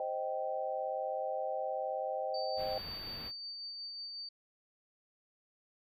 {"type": "chord", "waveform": "sine", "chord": "C minor", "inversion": "none", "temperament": "equal with one note detuned", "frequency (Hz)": [523.3, 622.3, 778.6], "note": ["C5", "Eb5", "G5"], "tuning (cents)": [0, 0, -12], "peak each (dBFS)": -38, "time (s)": [0, 2.78], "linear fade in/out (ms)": 2}
{"type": "tone with tremolo", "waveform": "sine", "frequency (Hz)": 4600, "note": "D8", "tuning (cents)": -37, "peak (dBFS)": -40, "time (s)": [2.34, 4.29], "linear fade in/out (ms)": 5, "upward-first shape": "sine", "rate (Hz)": 5.5, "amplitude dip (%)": 25}
{"type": "band-stop noise", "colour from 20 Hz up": "pink", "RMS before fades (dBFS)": -48, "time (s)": [2.56, 3.32], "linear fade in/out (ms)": 50, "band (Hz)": [4100, 12000], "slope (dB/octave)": 96}
{"effects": ["resampled to 32000 Hz"]}